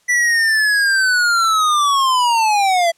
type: linear sweep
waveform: square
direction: down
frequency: 1975.5 to 659.3 Hz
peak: -13 dBFS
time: 0.08-2.92 s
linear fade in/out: 20 ms
effects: white hiss -58 dBFS RMS until 2.97 s + low-pass 9000 Hz 12 dB/octave